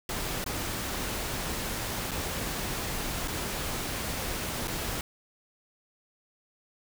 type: noise with dropouts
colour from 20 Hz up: pink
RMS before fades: -33 dBFS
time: 0.09-5.01 s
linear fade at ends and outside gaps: 2 ms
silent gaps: 0.442-0.462 / 2.111-2.115 / 3.276-3.28 / 4.674-4.679 s
effects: none